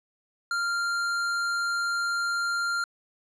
sine tone with hard clipping, 1392 Hz, F6, 6 cents flat, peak -27 dBFS, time 0.51-2.84 s, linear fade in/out 2 ms, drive 14 dB, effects low-pass 9000 Hz 12 dB/octave

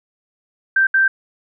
sine tone bursts at uneven times, 1566 Hz, G6, 2 cents flat, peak -11 dBFS, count 2, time 0.76-0.87 / 0.94-1.08 s, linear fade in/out 5 ms, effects none

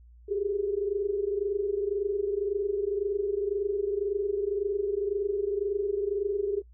sine tone cluster, 373.6 / 401.7 / 423.6 Hz, F#4 / G4 / G#4, +17 / +42 / +34 cents, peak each -35 / -28 / -32 dBFS, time 0.28-6.62 s, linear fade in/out 20 ms, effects noise-tail reverb RT60 0.1 s tail -22 dB re dry + added 59 Hz sine -50 dBFS peak until 6.73 s

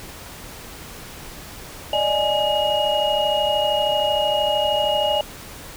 sine tone cluster, 584 / 617 / 833 / 2879 Hz, D5 / D#5 / G#5 / F#7, -10 / -15 / +5 / -48 cents, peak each -23 dBFS, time 1.93-5.21 s, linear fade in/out 2 ms, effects pink hiss -38 dBFS RMS until 5.76 s

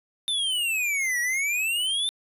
square exponential two-way sweep, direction down then up, 3599 to 1897 to 3599 Hz, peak -24 dBFS, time 0.28-2.09 s, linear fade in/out 0 ms, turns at 1.2 s, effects resampled to 32000 Hz

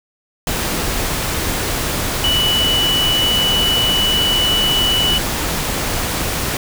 sine tone in noise, 2960 Hz, F#7, in tune, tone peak -14 dBFS, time 2.24-5.18 s, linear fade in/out 2 ms, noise pink, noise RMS -20 dBFS, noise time 0.47-6.57 s, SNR +3 dB, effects none

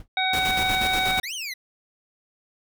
brown noise with exponential decay, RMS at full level -34 dBFS, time 0-0.08 s, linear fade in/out 2 ms, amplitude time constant 17 ms
harmonic tone, 752 Hz, F#5, 28 cents sharp, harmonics 1 / 2 / 3 / 5, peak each -25 / -30 / -26 / -26 dBFS, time 0.17-1.2 s, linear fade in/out 2 ms
pink noise with tremolo, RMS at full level -29 dBFS, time 0.33-1.2 s, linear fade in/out 5 ms, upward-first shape square, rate 8.3 Hz, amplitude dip 50%
25% pulse exponential two-way sweep, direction up then down, 1782 to 3218 to 1951 Hz, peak -26 dBFS, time 1.23-1.54 s, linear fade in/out 10 ms, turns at 1.34 s
effects none

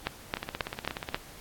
two click trains, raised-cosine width 0.3 ms, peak -18 / -11 dBFS, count 13 / 5, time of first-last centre 0.37-1.089 / 0.07-1.145 s, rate 16.7 / 3.72 Hz, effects pink hiss -49 dBFS RMS until 1.4 s + AAC 64 kbps

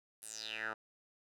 10% pulse tone with band-pass filter sweep, 110 Hz, A2, in tune, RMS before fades -43 dBFS, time 0.22-0.74 s, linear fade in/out 10 ms, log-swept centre 11000 to 1100 Hz, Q 5.7, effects none

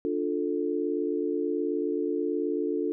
sine chord, D minor, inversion none, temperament just, 293.7 / 352.4 / 440.5 Hz, D4 / F4 / A4, 0 / +16 / +2 cents, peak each -30 dBFS, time 0.05-2.92 s, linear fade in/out 0 ms, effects none

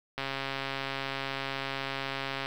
click train, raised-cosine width 0.3 ms, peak -17 dBFS, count 311, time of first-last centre 0.18-2.459 s, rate 136 Hz, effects 8-bit

